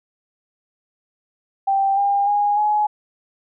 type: tone with pitch steps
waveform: sine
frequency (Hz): 784 / 802.8 / 822 / 841.7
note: G5 / G5 / G#5 / G#5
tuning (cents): 0 / +41 / -18 / +23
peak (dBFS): -15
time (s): 1.67-2.87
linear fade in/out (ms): 10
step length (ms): 300
effects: none

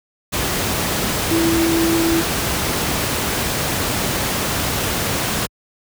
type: tone in noise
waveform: sine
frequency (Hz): 331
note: E4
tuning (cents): +7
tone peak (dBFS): -15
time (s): 1.3-2.22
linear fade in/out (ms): 20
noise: pink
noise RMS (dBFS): -20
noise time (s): 0.32-5.47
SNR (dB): +2
effects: high-pass 60 Hz 12 dB/octave

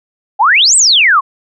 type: exponential two-way sweep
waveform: sine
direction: up then down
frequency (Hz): 750 to 8530 to 1028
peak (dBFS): -5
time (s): 0.39-1.21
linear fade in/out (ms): 20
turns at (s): 0.76
effects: none

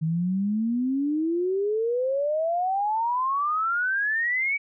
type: exponential sweep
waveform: sine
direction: up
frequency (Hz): 155.56 to 2292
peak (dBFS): -22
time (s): 0.01-4.58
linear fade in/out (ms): 20
effects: none

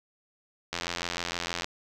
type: click train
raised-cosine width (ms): 0.2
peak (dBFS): -13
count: 80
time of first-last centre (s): 0.73-1.644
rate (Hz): 86.4
effects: none

